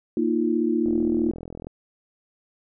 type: chord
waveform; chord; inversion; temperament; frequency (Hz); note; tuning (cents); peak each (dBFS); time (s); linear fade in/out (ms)
sine; Bb suspended fourth; none; equal with one note detuned; 233.1 / 311.1 / 346.6; Bb3 / Eb4 / F4; 0 / 0 / -13; -24; 0.17-1.31; 2
type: click train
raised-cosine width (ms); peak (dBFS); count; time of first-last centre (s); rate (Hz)
2; -23; 35; 0.86-1.67; 42
effects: none